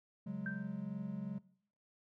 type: chord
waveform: triangle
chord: C# suspended fourth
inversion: none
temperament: equal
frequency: 138.59 / 185 / 207.7 Hz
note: C#3 / F#3 / G#3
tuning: 0 / 0 / 0 cents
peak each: -45 / -40 / -40 dBFS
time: 0.26-1.39 s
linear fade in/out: 10 ms
type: tone with exponential decay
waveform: sine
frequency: 1565 Hz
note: G6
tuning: 3 cents flat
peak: -37 dBFS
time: 0.46-0.81 s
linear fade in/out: 2 ms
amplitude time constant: 74 ms
effects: noise-tail reverb RT60 0.6 s tail -20 dB re dry